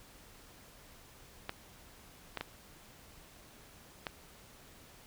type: clicks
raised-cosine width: 0.3 ms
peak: -20 dBFS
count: 4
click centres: 1.494 / 2.373 / 2.41 / 4.068 s
effects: pink hiss -57 dBFS RMS until 5.06 s